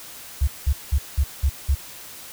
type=tone bursts; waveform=sine; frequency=69 Hz; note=C#2; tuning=7 cents flat; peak=-15 dBFS; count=6; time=0.41-1.75 s; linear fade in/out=10 ms; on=65 ms; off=190 ms; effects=white hiss -40 dBFS RMS until 2.32 s